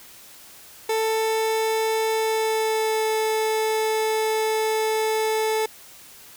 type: tone with pitch glide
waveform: 30% pulse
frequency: 442.4 to 437.6 Hz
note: A4 to A4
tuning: +9 to -9 cents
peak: -18 dBFS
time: 0.89-5.66 s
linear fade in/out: 5 ms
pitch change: -18 cents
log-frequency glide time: 2.12-3.09 s
effects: white hiss -46 dBFS RMS until 6.36 s